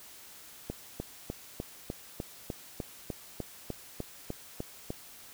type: click train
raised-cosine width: 2 ms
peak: -21 dBFS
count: 15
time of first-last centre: 0.7-4.904 s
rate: 3.33 Hz
effects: white hiss -51 dBFS RMS until 5.33 s